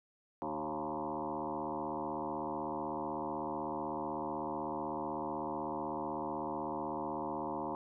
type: tone with frequency modulation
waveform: sine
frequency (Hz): 620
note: D#5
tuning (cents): -6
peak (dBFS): -35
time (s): 0.42-7.75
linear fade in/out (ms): 0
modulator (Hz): 76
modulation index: 5.3
effects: none